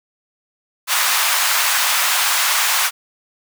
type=high-pass noise; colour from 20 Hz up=pink; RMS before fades=-17 dBFS; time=0.87-2.91 s; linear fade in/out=50 ms; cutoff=920 Hz; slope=24 dB/octave; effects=none